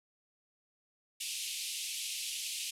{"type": "band-pass noise", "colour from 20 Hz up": "pink", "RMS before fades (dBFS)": -39, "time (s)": [1.2, 2.71], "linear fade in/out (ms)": 10, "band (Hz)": [2500, 12000], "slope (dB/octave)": 48, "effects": []}